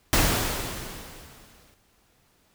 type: noise with exponential decay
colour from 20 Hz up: pink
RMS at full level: -19 dBFS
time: 0.13-1.74 s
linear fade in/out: 0 ms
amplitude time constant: 350 ms
effects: pink hiss -64 dBFS RMS until 2.54 s